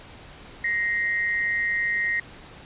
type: tone pair together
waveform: sine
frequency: 1878 / 2083 Hz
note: A#6 / C7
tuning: +12 / -8 cents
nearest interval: major second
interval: 180 cents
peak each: -23 / -28 dBFS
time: 0.64-2.2 s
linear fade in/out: 5 ms
effects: pink hiss -45 dBFS RMS until 2.65 s + resampled to 8000 Hz